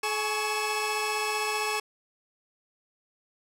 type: tone cluster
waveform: sawtooth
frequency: 427.2 / 839 / 1114 / 2617 Hz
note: G#4 / G#5 / C#6 / E7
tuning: +49 / +17 / +8 / -13 cents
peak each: -29 dBFS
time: 0.03-1.8 s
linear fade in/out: 5 ms
effects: low-pass 12000 Hz 12 dB/octave